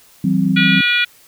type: chord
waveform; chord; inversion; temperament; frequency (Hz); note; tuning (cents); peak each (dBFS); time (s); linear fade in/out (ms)
sine; C major; first; equal with one note detuned; 164.81 / 190.97 / 261.6; E3 / G3 / C4; 0 / -45 / 0; -18 / -15 / -18; 0.24-0.81; 5
type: harmonic tone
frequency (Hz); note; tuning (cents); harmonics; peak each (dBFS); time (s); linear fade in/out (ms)
483.3; B4; -38; 3 / 4 / 5 / 6 / 7 / 8 / 9; -18 / -23 / -16 / -27 / -19 / -29 / -33; 0.56-1.05; 10
effects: white hiss -48 dBFS RMS until 1.27 s